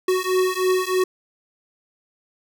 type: beating tone pair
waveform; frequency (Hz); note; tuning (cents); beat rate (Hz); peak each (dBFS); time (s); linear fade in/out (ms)
square; 369.2 / 372.4; F#4 / F#4; -4 / +11; 3.2; -22; 0.08-1.04; 5
effects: none